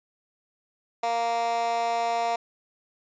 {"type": "tone with high-pass filter", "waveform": "15% pulse", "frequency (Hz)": 232.8, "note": "A#3", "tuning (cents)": -2, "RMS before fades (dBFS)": -26, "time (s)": [1.03, 2.36], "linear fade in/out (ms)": 5, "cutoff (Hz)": 700, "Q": 2.8, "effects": ["resampled to 16000 Hz"]}